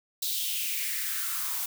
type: noise with high-pass filter sweep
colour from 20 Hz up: blue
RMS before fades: -31 dBFS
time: 0.22-1.66 s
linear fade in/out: 5 ms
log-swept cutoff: 4000 to 910 Hz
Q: 4
effects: none